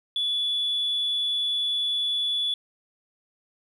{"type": "tone", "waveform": "sine", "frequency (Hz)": 3435, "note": "A7", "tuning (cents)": -42, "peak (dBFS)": -22, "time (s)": [0.16, 2.54], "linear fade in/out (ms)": 2, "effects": ["tanh soft clip ceiling -19 dBFS", "10-bit"]}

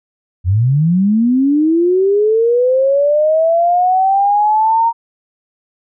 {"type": "linear sweep", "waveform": "sine", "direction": "up", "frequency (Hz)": [83.5, 932.3], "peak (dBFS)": -9, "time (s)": [0.44, 4.93], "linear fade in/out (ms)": 50, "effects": []}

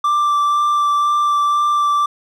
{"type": "tone with vibrato", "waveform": "triangle", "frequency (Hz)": 1174.7, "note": "D6", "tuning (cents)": 0, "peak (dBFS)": -11, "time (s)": [0.04, 2.06], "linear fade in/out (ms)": 5, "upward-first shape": "sine", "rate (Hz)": 2, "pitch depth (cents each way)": 10, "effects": []}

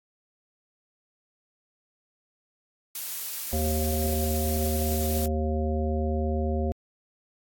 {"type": "noise", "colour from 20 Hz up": "blue", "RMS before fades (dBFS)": -33, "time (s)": [2.95, 5.26], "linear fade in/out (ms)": 2}
{"type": "harmonic tone", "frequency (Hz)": 77.4, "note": "D#2", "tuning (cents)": -9, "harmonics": [1, 3, 5, 7, 9], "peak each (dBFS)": [-26, -31, -33, -34, -36], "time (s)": [3.53, 6.72], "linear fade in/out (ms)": 0}
{"effects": ["AAC 64 kbps"]}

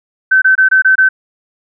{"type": "tone bursts", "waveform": "sine", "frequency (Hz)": 1534, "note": "G6", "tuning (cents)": -38, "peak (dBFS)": -5, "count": 6, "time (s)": [0.31, 1.09], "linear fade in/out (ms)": 10, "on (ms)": 110, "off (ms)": 24, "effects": []}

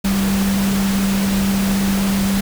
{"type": "tone in noise", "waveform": "sine", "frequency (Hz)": 196, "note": "G3", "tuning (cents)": 0, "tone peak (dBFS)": -15, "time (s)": [0.04, 2.41], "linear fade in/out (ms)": 10, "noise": "pink", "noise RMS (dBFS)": -24, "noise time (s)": [0.04, 2.41], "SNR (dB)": 6, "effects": []}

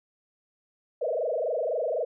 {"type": "tone with frequency modulation", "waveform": "sine", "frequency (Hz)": 562, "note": "C#5", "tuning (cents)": 24, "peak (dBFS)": -25, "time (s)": [1.01, 2.05], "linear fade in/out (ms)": 10, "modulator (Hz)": 23.9, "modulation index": 4, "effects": []}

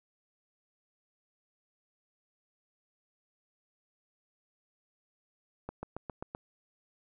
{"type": "accelerating click train", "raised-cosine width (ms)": 1, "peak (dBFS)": -24, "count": 6, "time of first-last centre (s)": [5.69, 6.349], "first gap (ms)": 140, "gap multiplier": 0.97, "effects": []}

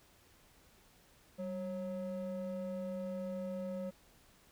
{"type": "ring-modulated tone", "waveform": "triangle", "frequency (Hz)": 368.9, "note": "F#4", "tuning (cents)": -5, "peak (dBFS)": -32, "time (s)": [1.38, 3.91], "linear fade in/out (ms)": 20, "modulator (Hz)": 176, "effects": ["tanh soft clip ceiling -28 dBFS", "pink hiss -65 dBFS RMS until 4.51 s"]}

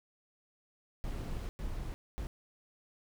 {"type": "noise bursts at uneven times", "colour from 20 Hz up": "brown", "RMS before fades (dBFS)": -38, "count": 3, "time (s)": [[1.04, 1.49], [1.59, 1.94], [2.18, 2.27]], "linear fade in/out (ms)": 0, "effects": []}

